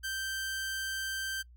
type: tone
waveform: sawtooth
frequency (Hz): 1563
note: G6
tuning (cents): -6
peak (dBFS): -30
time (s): 0.03-1.43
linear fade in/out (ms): 20
effects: noise-tail reverb RT60 0.1 s tail -24 dB re dry + added 60 Hz sine -52 dBFS peak until 1.56 s